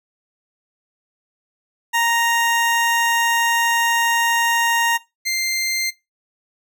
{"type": "tone pair in turn", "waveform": "20% pulse", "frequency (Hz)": [932.3, 2093], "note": ["A#5", "C7"], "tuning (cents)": [0, 0], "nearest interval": "octave + major second", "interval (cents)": 1400, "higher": "second", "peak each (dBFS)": [-11, -14], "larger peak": "first", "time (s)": [[1.93, 4.98], [5.25, 5.91]], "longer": "first", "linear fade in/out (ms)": 20, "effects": ["noise-tail reverb RT60 0.2 s tail -18 dB re dry"]}